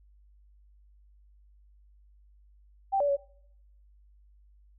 sine tone with pitch steps, 782 / 575 / 562 Hz, G5 / D5 / C#5, -4 / -37 / +24 cents, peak -23 dBFS, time 2.92-3.169 s, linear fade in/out 20 ms, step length 83 ms, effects noise-tail reverb RT60 0.7 s tail -23 dB re dry + added 50 Hz sine -56 dBFS peak until 4.78 s

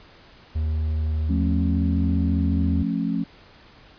triangle tone with pitch glide, 77.78 to 81.18 Hz, D#2 to E2, 0 to -26 cents, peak -19 dBFS, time 0.55-2.83 s, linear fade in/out 10 ms, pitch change +74 cents, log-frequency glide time 1.43-1.63 s
sine chord, F augmented, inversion none, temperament just, 174.61 / 218.3 / 272.8 Hz, F3 / A3 / C#4, 0 / -13 / -28 cents, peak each -26 dBFS, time 1.29-3.24 s, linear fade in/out 10 ms
effects pink hiss -50 dBFS RMS until 3.98 s + resampled to 11025 Hz

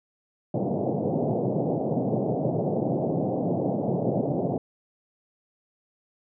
pink band-pass noise, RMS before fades -26 dBFS, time 0.54-4.58 s, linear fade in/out 5 ms, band 120 to 730 Hz, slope 48 dB/octave, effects none

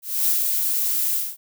violet noise with ADSR envelope, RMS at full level -19 dBFS, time 0.02-1.37 s, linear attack 250 ms, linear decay 150 ms, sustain -3 dB, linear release 220 ms, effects none

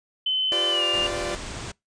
sine tone with pitch glide, 3049 to 2812 Hz, G7 to F7, -49 to +11 cents, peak -21 dBFS, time 0.26-1.07 s, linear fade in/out 5 ms, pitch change -140 cents, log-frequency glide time 0.69-0.84 s
sawtooth chord, G dominant seventh, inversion third, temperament equal with one note detuned, 349.2 / 392 / 505.4 / 587.3 Hz, F4 / G4 / B4 / D5, 0 / 0 / +40 / 0 cents, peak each -28 / -32 / -32 / -26 dBFS, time 0.52-1.35 s, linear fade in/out 0 ms
pink low-pass noise, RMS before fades -35 dBFS, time 0.93-1.72 s, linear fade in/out 10 ms, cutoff 9100 Hz, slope 96 dB/octave
effects noise-tail reverb RT60 0.2 s tail -26 dB re dry + resampled to 22050 Hz

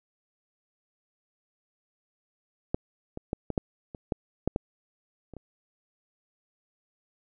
clicks, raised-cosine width 2 ms, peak -12 / -22 / -15 / -17 / -11 / -26 / -13 / -11 / -13 / -30 / -28 dBFS, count 11, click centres 2.745 / 3.174 / 3.331 / 3.503 / 3.578 / 3.948 / 4.122 / 4.476 / 4.561 / 5.337 / 5.367 s, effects none

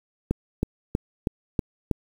click train, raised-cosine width 3 ms, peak -9 dBFS, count 6, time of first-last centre 0.31-1.913 s, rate 3.12 Hz, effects 7-bit

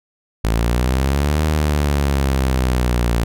sawtooth exponential two-way sweep, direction up then down, 54 to 77.78 to 57.4 Hz, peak -11 dBFS, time 0.44-3.24 s, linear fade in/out 5 ms, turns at 1.45 s, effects none

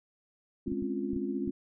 sine chord, Db major seventh, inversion second, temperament equal, 207.7 / 261.6 / 277.2 / 349.2 Hz, Ab3 / C4 / Db4 / F4, 0 / 0 / 0 / 0 cents, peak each -36 dBFS, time 0.66-1.51 s, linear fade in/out 10 ms
clicks, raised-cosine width 5 ms, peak -29 dBFS, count 6, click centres 0.68 / 0.721 / 0.824 / 1.133 / 1.165 / 1.476 s
effects none

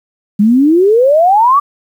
sine exponential sweep, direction up, 198.4 to 1184 Hz, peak -5 dBFS, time 0.39-1.6 s, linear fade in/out 10 ms, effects 7-bit

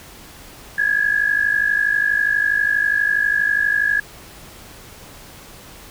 sine tone pair together, 1649.7 / 1702 Hz, G#6 / G#6, -12 / +42 cents, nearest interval minor second, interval 54 cents, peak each -18 dBFS, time 0.78-4 s, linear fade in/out 5 ms, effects pink hiss -41 dBFS RMS until 5.9 s

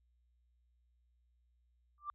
sine tone with exponential growth, 1180 Hz, D6, 8 cents sharp, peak -34 dBFS, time 1.98-2.1 s, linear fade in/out 1 ms, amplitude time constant 26 ms, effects tanh soft clip ceiling -30 dBFS + added 60 Hz sine -70 dBFS peak until 2.14 s

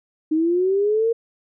sine linear sweep, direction up, 306.4 to 466.2 Hz, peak -16 dBFS, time 0.31-1.13 s, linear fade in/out 10 ms, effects none

